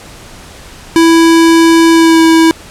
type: tone with pitch glide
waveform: square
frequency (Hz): 330 to 325.8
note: E4 to E4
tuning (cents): +2 to -20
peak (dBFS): -4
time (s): 0.96-2.51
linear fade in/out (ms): 0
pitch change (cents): -22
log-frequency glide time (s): 1.92-2.21
effects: pink hiss -33 dBFS RMS until 2.7 s + low-pass 10000 Hz 12 dB/octave